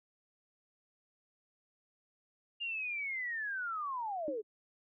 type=linear sweep; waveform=sine; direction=down; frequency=2831 to 401.3 Hz; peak=-35 dBFS; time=2.6-4.42 s; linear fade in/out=20 ms
type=tone with exponential decay; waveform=sine; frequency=311.1 Hz; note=D#4; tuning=in tune; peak=-33 dBFS; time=4.28-4.43 s; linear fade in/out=1 ms; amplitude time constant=32 ms
effects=none